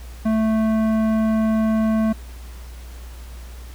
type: tone with tanh clipping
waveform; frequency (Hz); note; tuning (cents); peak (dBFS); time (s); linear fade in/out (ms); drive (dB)
sine; 220; A3; 0; -18; 0.25-2.13; 10; 14
effects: added 60 Hz sine -34 dBFS peak until 3.74 s + pink hiss -46 dBFS RMS until 3.74 s